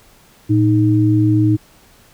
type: tone pair together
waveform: sine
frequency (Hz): 113.41 / 311.1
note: A#2 / D#4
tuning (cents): -47 / 0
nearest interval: octave + perfect fourth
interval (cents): 1747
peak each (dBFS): -13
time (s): 0.49-1.57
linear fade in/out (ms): 20
effects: pink hiss -49 dBFS RMS until 2.13 s